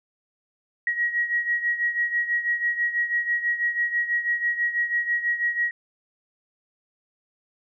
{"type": "beating tone pair", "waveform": "sine", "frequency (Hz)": [1900, 1906.1], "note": ["A#6", "A#6"], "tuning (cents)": [33, 38], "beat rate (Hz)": 6.1, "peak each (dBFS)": [-23, -28], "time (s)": [0.87, 5.71], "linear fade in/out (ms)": 2, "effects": []}